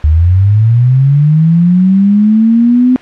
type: linear sweep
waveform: sine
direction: up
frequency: 73.42 to 255.9 Hz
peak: -4 dBFS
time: 0.04-2.96 s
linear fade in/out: 0 ms
effects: white hiss -33 dBFS RMS until 3.01 s + low-pass 2000 Hz 12 dB/octave